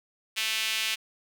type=tone with high-pass filter; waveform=sawtooth; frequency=220 Hz; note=A3; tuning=in tune; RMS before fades=-29 dBFS; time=0.36-0.96 s; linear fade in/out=20 ms; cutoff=2700 Hz; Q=2.3; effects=none